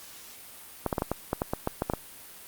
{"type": "clicks", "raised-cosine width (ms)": 1, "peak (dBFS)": -12, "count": 12, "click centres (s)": [0.863, 0.928, 0.982, 1.021, 1.116, 1.331, 1.419, 1.535, 1.674, 1.821, 1.899, 1.936], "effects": ["white hiss -47 dBFS RMS until 2.47 s", "Opus 48 kbps"]}